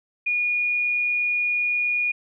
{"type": "tone", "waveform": "sine", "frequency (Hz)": 2443, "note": "D#7", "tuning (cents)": -32, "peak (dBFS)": -20, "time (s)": [0.26, 2.12], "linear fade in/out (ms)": 10, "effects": []}